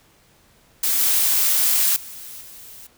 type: noise with level steps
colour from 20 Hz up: blue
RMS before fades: -20 / -18 / -37 / -41 dBFS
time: 0.83-2.87 s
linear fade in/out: 5 ms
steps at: 0.99 / 1.96 / 2.41 s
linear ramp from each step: 2 ms
effects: pink hiss -56 dBFS RMS until 2.97 s